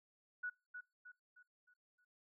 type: tone with echo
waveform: sine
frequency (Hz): 1470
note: F#6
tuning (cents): -12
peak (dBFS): -39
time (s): 0.43-0.5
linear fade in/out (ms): 10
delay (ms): 310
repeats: 5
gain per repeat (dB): -7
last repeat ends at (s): 2.05
effects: noise-tail reverb RT60 0.3 s tail -25 dB re dry